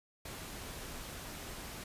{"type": "noise", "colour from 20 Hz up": "pink", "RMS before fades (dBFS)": -45, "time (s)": [0.25, 1.84], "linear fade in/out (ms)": 5, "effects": ["resampled to 32000 Hz"]}